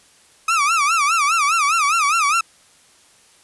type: tone with vibrato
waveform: 30% pulse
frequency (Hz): 1244.5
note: D#6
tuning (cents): 0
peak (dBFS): -12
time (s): 0.48-2.41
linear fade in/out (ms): 5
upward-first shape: sine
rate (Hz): 4.9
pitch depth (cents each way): 170
effects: white hiss -52 dBFS RMS until 3.43 s + resampled to 24000 Hz